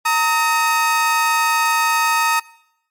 30% pulse tone pair together, 920.6 / 1269 Hz, A#5 / D#6, -22 / +34 cents, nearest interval tritone, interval 556 cents, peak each -15 dBFS, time 0.05-2.4 s, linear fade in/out 10 ms, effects noise-tail reverb RT60 0.8 s tail -22 dB re dry + MP3 64 kbps

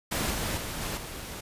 pink noise with level steps, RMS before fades -29 / -31 / -35 / -33 / -39 dBFS, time 0.11-1.41 s, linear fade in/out 10 ms, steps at 0.32 / 0.57 / 0.81 / 0.97 s, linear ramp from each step 5 ms, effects resampled to 32000 Hz

